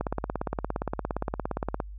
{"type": "click train", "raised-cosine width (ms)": 1, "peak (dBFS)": -14, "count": 32, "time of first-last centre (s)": [0.01, 1.802], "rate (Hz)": 17.3, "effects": ["added 50 Hz sine -38 dBFS peak until 1.98 s"]}